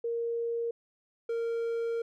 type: tone pair in turn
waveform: sine / triangle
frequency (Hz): 466.2 / 462.7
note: A#4 / A#4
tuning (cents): 0 / -13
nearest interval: unison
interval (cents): 13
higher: first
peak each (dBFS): -29 / -27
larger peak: second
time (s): 0.04-0.71 / 1.29-2.02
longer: second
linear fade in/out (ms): 5
effects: none